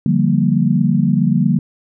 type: chord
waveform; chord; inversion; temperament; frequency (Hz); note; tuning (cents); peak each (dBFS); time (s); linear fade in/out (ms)
sine; G minor seventh; second; equal; 146.83 / 174.61 / 196 / 233.1; D3 / F3 / G3 / Bb3; 0 / 0 / 0 / 0; -17; 0.06-1.59; 2
effects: none